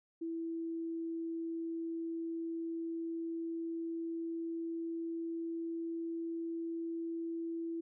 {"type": "tone with pitch glide", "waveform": "sine", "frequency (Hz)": [330.1, 332.2], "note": ["E4", "E4"], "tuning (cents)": [2, 13], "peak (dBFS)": -36, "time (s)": [0.21, 7.81], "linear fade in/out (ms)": 10, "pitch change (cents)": 11, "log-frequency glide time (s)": [1.15, 6.08], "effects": []}